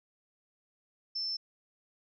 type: tone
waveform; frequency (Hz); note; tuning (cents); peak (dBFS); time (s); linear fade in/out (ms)
sine; 5310; E8; +12; -32; 1.15-1.37; 10
effects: none